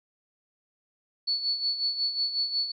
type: tone with tremolo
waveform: sine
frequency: 4435 Hz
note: C#8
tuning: in tune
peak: -23 dBFS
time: 1.27-2.72 s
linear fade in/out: 10 ms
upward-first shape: sine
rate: 5.5 Hz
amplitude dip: 65%
effects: none